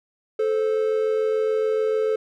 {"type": "tone pair together", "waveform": "triangle", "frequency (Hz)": [436.4, 523.3], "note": ["A4", "C5"], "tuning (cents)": [-14, 0], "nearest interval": "minor third", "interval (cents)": 314, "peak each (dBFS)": [-18, -25], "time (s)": [0.39, 2.16], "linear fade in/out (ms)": 5, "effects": []}